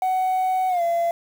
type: tone with pitch glide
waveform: sine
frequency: 747 to 681.1 Hz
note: F#5 to F5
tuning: +16 to -44 cents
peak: -16 dBFS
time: 0.02-1.11 s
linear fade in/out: 2 ms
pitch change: -160 cents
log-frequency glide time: 0.69-0.82 s
effects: tanh soft clip ceiling -18 dBFS + 7-bit